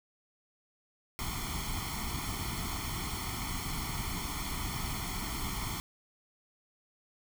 pink noise with comb filter, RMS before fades -36 dBFS, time 1.19-5.8 s, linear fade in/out 0 ms, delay 0.92 ms, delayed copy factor +0.9, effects none

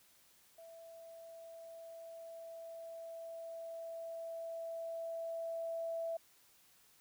sine tone with level ramp, 662 Hz, E5, 7 cents sharp, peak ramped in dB -52 to -36 dBFS, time 0.58-6.17 s, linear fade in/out 5 ms, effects white hiss -67 dBFS RMS until 7 s

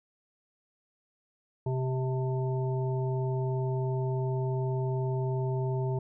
harmonic tone with a mistuned harmonic, 130.2 Hz, C3, 8 cents flat, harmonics 1 / 3 / 5 / 7, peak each -28 / -34 / -41 / -41 dBFS, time 1.66-5.99 s, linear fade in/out 5 ms, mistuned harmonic 7, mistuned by -33 cents, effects none

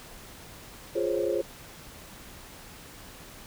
sine chord, Db major seventh, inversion first, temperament equal, 349.2 / 415.3 / 523.3 / 554.4 Hz, F4 / Ab4 / C5 / Db5, 0 / 0 / 0 / 0 cents, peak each -30 / -30 / -30 / -32 dBFS, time 0.95-1.42 s, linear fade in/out 10 ms, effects pink hiss -47 dBFS RMS until 3.46 s

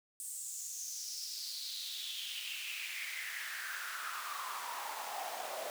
pink noise with high-pass filter sweep, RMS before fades -42 dBFS, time 0.2-5.7 s, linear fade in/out 0 ms, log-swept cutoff 8500 to 600 Hz, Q 5, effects none

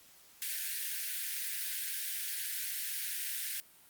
white high-pass noise, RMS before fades -37 dBFS, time 0.42-3.6 s, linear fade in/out 0 ms, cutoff 1500 Hz, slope 96 dB/octave, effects white hiss -60 dBFS RMS until 3.89 s + Opus 48 kbps

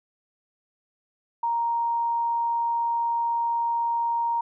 sine tone, 934 Hz, A#5, 3 cents sharp, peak -22 dBFS, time 1.43-4.41 s, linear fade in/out 5 ms, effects none

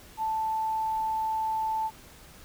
sine tone with quantisation, 880 Hz, A5, in tune, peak -26 dBFS, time 0.17-1.91 s, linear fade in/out 50 ms, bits 9, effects added 60 Hz sine -61 dBFS peak until 2.44 s + pink hiss -51 dBFS RMS until 2.44 s

